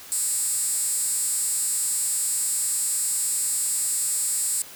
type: tone with high-pass filter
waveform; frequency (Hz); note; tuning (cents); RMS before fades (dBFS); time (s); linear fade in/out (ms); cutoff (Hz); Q
10% pulse; 310; D#4; -6; -25; 0.12-4.62; 0; 8600; 4.8
effects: white hiss -43 dBFS RMS until 4.75 s